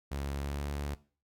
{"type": "tone with pitch glide", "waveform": "sawtooth", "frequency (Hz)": [70.1, 71.82], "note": ["C#2", "D2"], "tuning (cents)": [20, -38], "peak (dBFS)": -30, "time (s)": [0.11, 0.95], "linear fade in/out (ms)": 10, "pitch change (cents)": 42, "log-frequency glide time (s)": [0.39, 0.66], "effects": ["noise-tail reverb RT60 0.4 s tail -19 dB re dry"]}